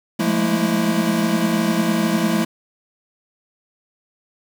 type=tone cluster; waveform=square; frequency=173.5 / 207.6 / 216.3 / 227.5 / 329.6 Hz; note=F3 / G#3 / A3 / A#3 / E4; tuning=-11 / 0 / -29 / -42 / 0 cents; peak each=-24 dBFS; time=0.19-2.45 s; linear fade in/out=10 ms; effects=7-bit